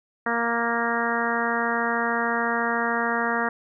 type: harmonic tone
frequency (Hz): 233.5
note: A#3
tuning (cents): +3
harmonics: 1 / 2 / 3 / 4 / 5 / 6 / 7 / 8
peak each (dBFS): -30 / -30 / -30 / -30 / -30 / -30 / -30 / -30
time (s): 0.26-3.49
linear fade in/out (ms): 5
effects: none